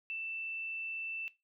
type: tone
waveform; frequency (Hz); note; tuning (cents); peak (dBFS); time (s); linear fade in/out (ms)
sine; 2662; E7; +16; -36; 0.1-1.28; 0
effects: noise-tail reverb RT60 0.2 s tail -17 dB re dry